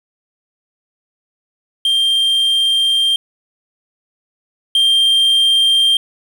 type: tone pair in turn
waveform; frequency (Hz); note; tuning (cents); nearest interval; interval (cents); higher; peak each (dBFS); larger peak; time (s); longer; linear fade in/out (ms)
triangle; 3179 / 3179; G7 / G7; +24 / +24; unison; 0; neither; -10 / -8; second; 1.85-3.16 / 4.75-5.97; first; 2
effects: 7-bit